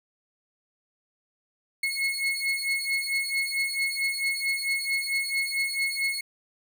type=beating tone pair; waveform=35% pulse; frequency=2175 / 2179.5 Hz; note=C#7 / C#7; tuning=-33 / -30 cents; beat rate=4.5 Hz; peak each=-27 dBFS; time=1.83-6.21 s; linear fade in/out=5 ms; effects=none